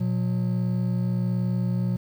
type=tone pair together; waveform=triangle; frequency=120 / 181.36 Hz; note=B2 / F#3; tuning=-49 / -34 cents; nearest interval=perfect fifth; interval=715 cents; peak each=-23 dBFS; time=0-1.97 s; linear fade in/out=10 ms; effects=9-bit